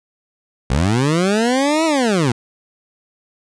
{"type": "linear two-way sweep", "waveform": "20% pulse", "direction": "up then down", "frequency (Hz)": [58.27, 329.6, 111], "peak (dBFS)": -9, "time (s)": [0.7, 2.32], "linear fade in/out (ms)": 5, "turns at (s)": 1.85, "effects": ["resampled to 22050 Hz"]}